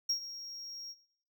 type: tone with ADSR envelope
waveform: triangle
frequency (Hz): 5588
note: F8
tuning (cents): 0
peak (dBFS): -26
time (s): 0.09-0.95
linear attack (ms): 8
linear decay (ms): 100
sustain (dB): -15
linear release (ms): 44
effects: noise-tail reverb RT60 0.6 s tail -17 dB re dry